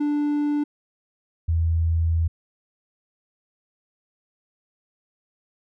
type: tone pair in turn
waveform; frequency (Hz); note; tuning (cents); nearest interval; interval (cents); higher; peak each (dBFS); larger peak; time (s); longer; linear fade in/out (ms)
triangle / sine; 293.7 / 82.42; D4 / E2; 0 / 0; octave + minor seventh; 2200; first; -18; neither; 0-0.64 / 1.48-2.28; second; 10
effects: none